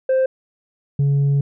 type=tone pair in turn; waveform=sine; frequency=523.3 / 140.78 Hz; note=C5 / C#3; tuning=0 / +27 cents; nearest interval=octave + major seventh; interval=2273 cents; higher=first; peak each=-11 dBFS; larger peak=neither; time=0.09-0.26 / 0.99-1.41 s; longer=second; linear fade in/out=5 ms; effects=tanh soft clip ceiling -13 dBFS